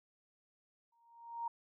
sine tone with exponential growth, 932.3 Hz, A#5, in tune, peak -34 dBFS, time 0.92-1.48 s, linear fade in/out 5 ms, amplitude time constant 120 ms, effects none

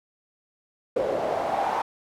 pink noise with band-pass filter sweep, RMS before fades -26 dBFS, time 0.96-1.82 s, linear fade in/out 5 ms, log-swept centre 500 to 900 Hz, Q 4.9, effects none

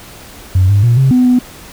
sine tone with pitch steps, 92.9 / 100.9 / 118.9 / 133.6 / 250.9 / 248.9 Hz, F#2 / G#2 / A#2 / C3 / B3 / B3, +7 / -49 / +35 / +36 / +28 / +14 cents, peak -5 dBFS, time 0.55-1.39 s, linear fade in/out 5 ms, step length 140 ms, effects tanh soft clip ceiling -2 dBFS + pink hiss -35 dBFS RMS until 1.72 s

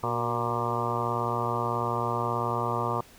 harmonic tone with a mistuned harmonic, 118.4 Hz, A#2, 27 cents sharp, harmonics 1 / 2 / 3 / 4 / 5 / 6 / 7 / 8 / 9 / 10, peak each -33 / -38 / -36 / -35 / -37 / -36 / -38 / -33 / -34 / -33 dBFS, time 0.03-3.01 s, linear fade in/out 5 ms, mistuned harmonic 3, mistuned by +46 cents, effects pink hiss -53 dBFS RMS until 3.18 s

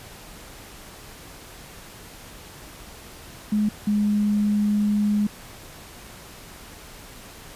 sine tone pair in turn, 210.7 / 207.9 Hz, G#3 / G#3, +25 / +2 cents, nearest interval unison, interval 23 cents, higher first, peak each -18 dBFS, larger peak neither, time 3.52-3.69 / 3.87-5.27 s, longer second, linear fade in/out 5 ms, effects pink hiss -43 dBFS RMS until 7.55 s + resampled to 32000 Hz

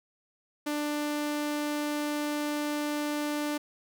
sawtooth tone, 295.9 Hz, D4, 13 cents sharp, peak -25 dBFS, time 0.66-3.58 s, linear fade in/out 10 ms, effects none

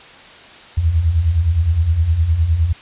sine beating tone pair, 74.9 / 84.6 Hz, D2 / E2, +35 / +45 cents, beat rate 9.7 Hz, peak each -20 / -13 dBFS, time 0.77-2.73 s, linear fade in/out 10 ms, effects white hiss -40 dBFS RMS until 2.81 s + resampled to 8000 Hz

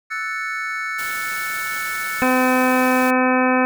triangle chord, F# minor seventh, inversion third, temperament equal, 1318.5 / 1480 / 1760 / 2217 Hz, E6 / F#6 / A6 / C#7, 0 / 0 / 0 / 0 cents, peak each -27 / -28 / -27 / -26 dBFS, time 0.1-2.25 s, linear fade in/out 20 ms
white noise, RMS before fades -33 dBFS, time 0.98-3.11 s, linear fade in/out 10 ms
harmonic tone, 255.3 Hz, C4, 42 cents flat, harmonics 1 / 2 / 3 / 4 / 5 / 6 / 7 / 9 / 10, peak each -18 / -21 / -23 / -24 / -25 / -26 / -26 / -28 / -28 dBFS, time 2.22-3.65 s, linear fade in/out 0 ms
effects none

